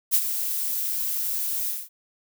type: noise with ADSR envelope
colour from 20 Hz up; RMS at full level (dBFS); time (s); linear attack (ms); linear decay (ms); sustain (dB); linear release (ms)
violet; -18; 0.11-1.89; 36; 56; -9; 210
effects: none